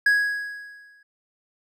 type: tone with exponential decay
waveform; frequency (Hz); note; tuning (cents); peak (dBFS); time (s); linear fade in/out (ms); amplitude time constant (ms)
triangle; 1661.2; G#6; 0; -12; 0.06-1.03; 5; 210
effects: none